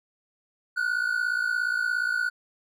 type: tone pair together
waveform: triangle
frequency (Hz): 1442.9 / 1500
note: F#6 / F#6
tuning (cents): -44 / +23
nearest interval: minor second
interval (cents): 67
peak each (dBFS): -25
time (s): 0.76-2.3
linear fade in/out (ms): 20
effects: none